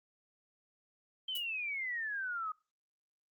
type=exponential sweep; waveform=sine; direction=down; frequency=3143 to 1241 Hz; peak=-35 dBFS; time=1.28-2.52 s; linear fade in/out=5 ms
type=noise with exponential decay; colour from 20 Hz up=violet; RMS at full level=-36 dBFS; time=1.35-1.46 s; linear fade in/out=5 ms; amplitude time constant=22 ms
effects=noise-tail reverb RT60 0.3 s tail -24 dB re dry + Opus 24 kbps